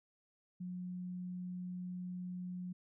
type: tone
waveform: sine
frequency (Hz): 180.5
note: F#3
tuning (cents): -43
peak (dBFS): -40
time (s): 0.6-2.73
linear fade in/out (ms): 10
effects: none